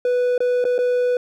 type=tone with dropouts; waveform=triangle; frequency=493.9 Hz; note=B4; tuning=in tune; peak=-14 dBFS; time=0.05-1.17 s; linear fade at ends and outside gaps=2 ms; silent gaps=0.379-0.404 / 0.642-0.651 / 0.781-0.788 s; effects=none